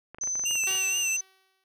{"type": "clicks", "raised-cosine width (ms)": 0.5, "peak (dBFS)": -28, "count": 12, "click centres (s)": [0.146, 0.185, 0.237, 0.274, 0.355, 0.395, 0.438, 0.51, 0.555, 0.637, 0.71, 0.753]}
{"type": "tone", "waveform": "sine", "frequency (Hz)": 6120, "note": "G8", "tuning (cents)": -42, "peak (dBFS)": -27, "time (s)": [0.21, 1.21], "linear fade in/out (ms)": 5}
{"type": "tone with vibrato", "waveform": "square", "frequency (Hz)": 2742, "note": "F7", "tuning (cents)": -32, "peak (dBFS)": -28, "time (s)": [0.45, 1.17], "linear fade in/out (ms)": 10, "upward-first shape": "triangle", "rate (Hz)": 4.2, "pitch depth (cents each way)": 76}
{"type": "tone with exponential decay", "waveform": "5% pulse", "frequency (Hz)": 380.5, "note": "F#4", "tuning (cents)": 48, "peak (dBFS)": -22, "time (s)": [0.67, 1.64], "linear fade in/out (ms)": 1, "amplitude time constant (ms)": 210}
{"effects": []}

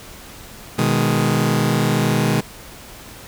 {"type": "chord", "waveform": "sawtooth", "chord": "G# minor", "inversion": "first", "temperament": "just", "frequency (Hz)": [124.59, 155.74, 207.7], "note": ["B2", "D#3", "G#3"], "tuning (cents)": [16, 2, 0], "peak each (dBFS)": -16, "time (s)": [0.78, 2.41], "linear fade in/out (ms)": 10, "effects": ["pink hiss -39 dBFS RMS until 3.27 s"]}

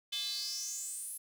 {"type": "tone with high-pass filter sweep", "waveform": "square", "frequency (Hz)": 234.7, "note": "A#3", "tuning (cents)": 12, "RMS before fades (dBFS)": -39, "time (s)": [0.12, 1.18], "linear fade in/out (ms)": 10, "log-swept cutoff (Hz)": [3300, 11000], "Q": 6.8, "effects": []}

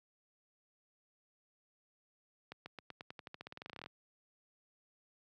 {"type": "accelerating click train", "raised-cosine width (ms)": 0.3, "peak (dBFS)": -30, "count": 22, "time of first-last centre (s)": [2.52, 3.861], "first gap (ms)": 140, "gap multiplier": 0.91, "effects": ["high-pass 100 Hz 12 dB/octave"]}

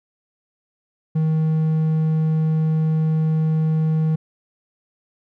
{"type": "tone", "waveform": "triangle", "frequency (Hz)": 157.9, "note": "D#3", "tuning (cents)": 26, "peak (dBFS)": -14, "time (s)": [1.15, 4.16], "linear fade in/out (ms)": 10, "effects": []}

